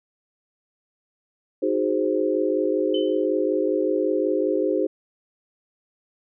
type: chord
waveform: sine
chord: Ab dominant seventh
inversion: second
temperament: equal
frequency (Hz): 311.1 / 370 / 415.3 / 523.3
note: Eb4 / Gb4 / Ab4 / C5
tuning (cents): 0 / 0 / 0 / 0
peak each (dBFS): -25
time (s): 1.62-4.87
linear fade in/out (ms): 10
type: tone with exponential decay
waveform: sine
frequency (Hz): 3045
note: F#7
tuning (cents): +49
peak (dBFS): -27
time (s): 2.94-3.26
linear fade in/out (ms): 5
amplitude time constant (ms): 69
effects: none

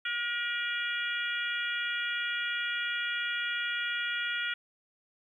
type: harmonic tone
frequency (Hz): 477.1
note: A#4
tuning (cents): +40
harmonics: 3 / 4 / 5 / 6 / 7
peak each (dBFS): -33 / -37 / -38 / -39 / -38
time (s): 0.05-4.54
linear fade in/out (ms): 5
effects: 11-bit

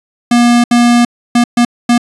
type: tone bursts at uneven times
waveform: square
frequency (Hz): 239.2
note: A#3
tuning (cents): +45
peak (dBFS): -6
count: 5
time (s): 0.31-0.64 / 0.71-1.05 / 1.35-1.44 / 1.57-1.65 / 1.89-1.98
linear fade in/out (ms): 5
effects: resampled to 24000 Hz

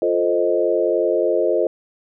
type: chord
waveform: sine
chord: F dominant seventh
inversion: none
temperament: equal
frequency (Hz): 349.2 / 440 / 523.3 / 622.3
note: F4 / A4 / C5 / Eb5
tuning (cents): 0 / 0 / 0 / 0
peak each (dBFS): -21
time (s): 0.02-1.67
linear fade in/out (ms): 2
effects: none

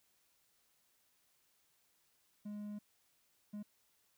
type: tone bursts at uneven times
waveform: triangle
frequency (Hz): 207.8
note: G#3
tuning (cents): +1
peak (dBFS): -40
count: 2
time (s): 2.45-2.79 / 3.53-3.63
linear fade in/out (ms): 10
effects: white hiss -75 dBFS RMS until 4.17 s

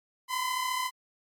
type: tone pair together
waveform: sawtooth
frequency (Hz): 991.6 / 1026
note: B5 / C6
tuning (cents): +7 / -34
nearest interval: minor second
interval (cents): 59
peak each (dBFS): -30 / -26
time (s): 0.28-0.91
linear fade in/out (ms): 50
effects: MP3 64 kbps

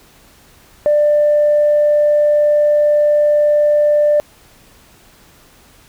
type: tone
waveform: sine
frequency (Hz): 593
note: D5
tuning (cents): +17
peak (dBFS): -8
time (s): 0.86-4.2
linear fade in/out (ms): 0
effects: tanh soft clip ceiling -5 dBFS + pink hiss -47 dBFS RMS until 5.88 s

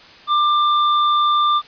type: tone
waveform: square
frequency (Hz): 1189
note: D6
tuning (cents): +21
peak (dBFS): -14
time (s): 0.27-1.62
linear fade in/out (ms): 50
effects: white hiss -43 dBFS RMS until 1.67 s + resampled to 11025 Hz

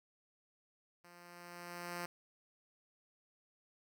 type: tone with level ramp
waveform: 5% pulse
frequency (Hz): 174.61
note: F3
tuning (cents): 0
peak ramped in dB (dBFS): -47 to -28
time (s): 1.04-2.06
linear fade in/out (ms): 5
effects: none

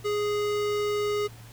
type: tone with notch filter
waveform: square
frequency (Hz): 415.3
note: G#4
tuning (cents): 0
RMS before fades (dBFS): -27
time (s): 0.04-1.28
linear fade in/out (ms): 20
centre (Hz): 11000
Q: 0.73
effects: added 114 Hz sine -45 dBFS peak until 1.52 s + pink hiss -51 dBFS RMS until 1.52 s

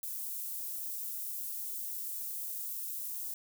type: high-pass noise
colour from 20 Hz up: white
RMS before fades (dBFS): -39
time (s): 0.03-3.34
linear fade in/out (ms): 2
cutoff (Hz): 12000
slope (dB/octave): 12
effects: none

